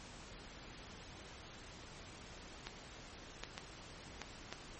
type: clicks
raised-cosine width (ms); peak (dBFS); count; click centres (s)
0.2; -24; 5; 2.67 / 3.436 / 3.579 / 4.217 / 4.526
effects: pink hiss -53 dBFS RMS until 4.79 s + MP3 32 kbps